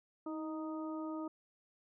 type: harmonic tone with a mistuned harmonic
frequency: 311.1 Hz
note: D#4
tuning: in tune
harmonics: 1 / 2 / 3 / 4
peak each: -39 / -47 / -50 / -49 dBFS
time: 0.26-1.28 s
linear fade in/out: 5 ms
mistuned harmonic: 1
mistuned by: +29 cents
effects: none